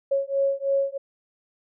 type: beating tone pair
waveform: sine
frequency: 549 / 552.1 Hz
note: C#5 / C#5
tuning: -17 / -7 cents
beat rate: 3.1 Hz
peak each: -24 dBFS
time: 0.11-0.98 s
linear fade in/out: 10 ms
effects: none